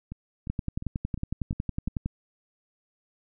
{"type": "two click trains", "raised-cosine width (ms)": 5, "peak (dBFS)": [-24, -16], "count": [6, 18], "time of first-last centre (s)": [[0.12, 1.881], [0.5, 2.06]], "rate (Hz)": [2.84, 10.9], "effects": []}